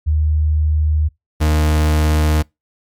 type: tone pair in turn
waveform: sine / 40% pulse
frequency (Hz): 76.7 / 76.7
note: D#2 / D#2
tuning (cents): -24 / -24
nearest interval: unison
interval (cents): 0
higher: neither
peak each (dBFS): -12 / -11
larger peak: second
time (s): 0.06-1.09 / 1.4-2.43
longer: neither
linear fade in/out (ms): 20
effects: noise-tail reverb RT60 0.2 s tail -25 dB re dry + MP3 96 kbps